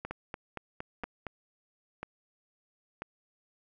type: two click trains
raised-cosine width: 0.5 ms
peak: -22 / -22 dBFS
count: 6 / 4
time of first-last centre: 0.11-1.267 / 0.05-3.02 s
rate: 4.32 / 1.01 Hz
effects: none